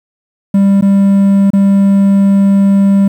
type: tone with dropouts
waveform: triangle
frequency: 197.5 Hz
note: G3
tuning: 13 cents sharp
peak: -3 dBFS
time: 0.54-3.08 s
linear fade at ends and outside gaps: 5 ms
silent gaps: 0.811-0.823 / 1.505-1.533 s
effects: 7-bit